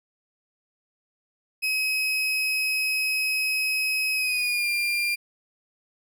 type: tone with pitch glide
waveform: 35% pulse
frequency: 2550 to 2393 Hz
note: D#7 to D7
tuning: +42 to +32 cents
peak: -21 dBFS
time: 1.62-5.16 s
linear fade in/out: 20 ms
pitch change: -110 cents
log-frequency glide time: 4.14-4.69 s
effects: none